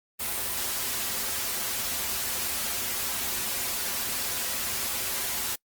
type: noise with comb filter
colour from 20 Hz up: white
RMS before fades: -30 dBFS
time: 0.19-5.56 s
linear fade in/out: 20 ms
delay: 6.5 ms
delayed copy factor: -0.65
effects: noise-tail reverb RT60 0.1 s tail -23 dB re dry + Opus 32 kbps